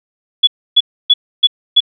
sine tone bursts, 3402 Hz, G#7, 41 cents sharp, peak -4 dBFS, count 5, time 0.43-1.805 s, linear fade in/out 10 ms, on 43 ms, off 290 ms, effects none

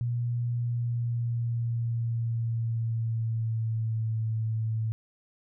sine tone with pitch glide, 119.8 to 111.13 Hz, A#2 to A2, +48 to +18 cents, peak -26 dBFS, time 0.01-4.92 s, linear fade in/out 0 ms, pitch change -130 cents, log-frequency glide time 0.54-4.19 s, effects none

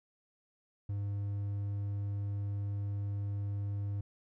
triangle tone, 101 Hz, G#2, 48 cents flat, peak -31 dBFS, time 0.89-4.01 s, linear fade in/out 5 ms, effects none

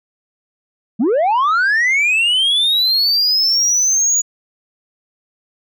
sine linear sweep, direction up, 190 to 6870 Hz, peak -9 dBFS, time 0.99-4.22 s, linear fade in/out 20 ms, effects tanh soft clip ceiling -11 dBFS

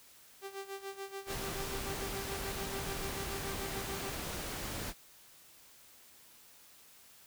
sawtooth tone with tremolo, 392 Hz, G4, in tune, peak -35 dBFS, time 0.41-4.14 s, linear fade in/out 50 ms, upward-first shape sine, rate 6.9 Hz, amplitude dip 80%
pink noise, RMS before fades -40 dBFS, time 1.26-4.94 s, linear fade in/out 50 ms
effects white hiss -59 dBFS RMS until 7.26 s

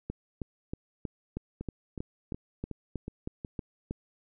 two click trains, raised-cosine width 3 ms, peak -21 / -24 dBFS, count 13 / 6, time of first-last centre 0.1-3.91 / 1.61-3.448 s, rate 3.15 / 2.72 Hz, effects none

